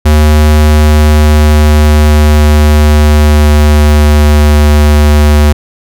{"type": "tone with pitch glide", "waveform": "square", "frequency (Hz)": [75.9, 74.38], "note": ["D#2", "D2"], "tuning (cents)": [-42, 23], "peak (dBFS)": -3, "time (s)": [0.05, 5.53], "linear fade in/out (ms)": 10, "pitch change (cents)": -35, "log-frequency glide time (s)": [0.62, 4.63], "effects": []}